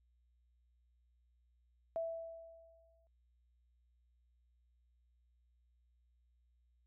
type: tone with exponential decay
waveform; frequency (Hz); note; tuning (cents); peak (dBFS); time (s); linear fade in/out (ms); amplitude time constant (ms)
sine; 660; E5; +2; -34; 1.96-3.07; 0; 240
effects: added 60 Hz sine -70 dBFS peak until 6.86 s